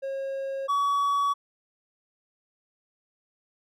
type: tone pair in turn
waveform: triangle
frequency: 542 / 1132.3 Hz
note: C#5 / C#6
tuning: -39 / +36 cents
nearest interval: octave + minor second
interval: 1275 cents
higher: second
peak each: -27 / -20 dBFS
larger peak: second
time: 0.02-0.68 / 0.68-1.34 s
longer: neither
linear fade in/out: 20 ms
effects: none